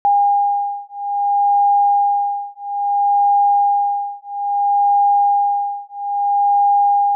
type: beating tone pair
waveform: sine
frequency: 810 / 810.6 Hz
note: G#5 / G#5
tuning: -43 / -42 cents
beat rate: 0.6 Hz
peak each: -16 dBFS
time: 0.05-7.15 s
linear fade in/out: 0 ms
effects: none